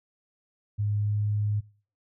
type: tone with pitch glide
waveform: sine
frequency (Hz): 103.83 to 104.43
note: G#2 to G#2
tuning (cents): 0 to +10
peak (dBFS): -24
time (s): 0.78-1.61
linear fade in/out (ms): 20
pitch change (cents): +10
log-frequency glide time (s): 0.99-1.16
effects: noise-tail reverb RT60 0.4 s tail -21 dB re dry